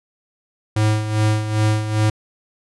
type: tone with tremolo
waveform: square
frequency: 107.6 Hz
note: A2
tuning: 38 cents flat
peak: -14 dBFS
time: 0.76-2.1 s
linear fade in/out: 5 ms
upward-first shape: sine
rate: 2.5 Hz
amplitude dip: 65%
effects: resampled to 24000 Hz